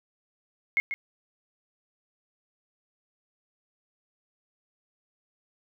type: tone with echo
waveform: sine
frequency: 2161 Hz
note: C#7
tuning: 45 cents flat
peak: -20 dBFS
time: 0.77-0.8 s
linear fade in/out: 0 ms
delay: 140 ms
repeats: 1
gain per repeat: -8 dB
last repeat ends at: 0.94 s
effects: none